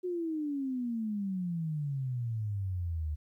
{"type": "exponential sweep", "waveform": "sine", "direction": "down", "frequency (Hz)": [368.5, 74], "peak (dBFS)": -31, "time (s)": [0.03, 3.16], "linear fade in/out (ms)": 20, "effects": ["12-bit"]}